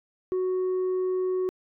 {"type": "tone", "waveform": "sine", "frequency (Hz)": 370, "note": "F#4", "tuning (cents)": 0, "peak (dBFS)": -21, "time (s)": [0.32, 1.49], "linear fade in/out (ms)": 0, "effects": ["tanh soft clip ceiling -23 dBFS"]}